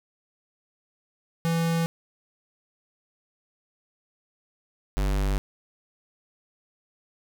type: tone pair in turn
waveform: square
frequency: 166.1 / 48.98 Hz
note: E3 / G1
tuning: +13 / -1 cents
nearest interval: octave + major sixth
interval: 2114 cents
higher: first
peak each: -23 dBFS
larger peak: neither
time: 1.45-1.86 / 4.97-5.38 s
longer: neither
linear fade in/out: 0 ms
effects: none